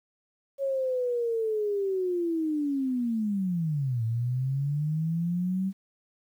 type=linear two-way sweep; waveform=sine; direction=down then up; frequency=554.4 to 111.3 to 194.5 Hz; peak=-25 dBFS; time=0.58-5.73 s; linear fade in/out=50 ms; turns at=4.04 s; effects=10-bit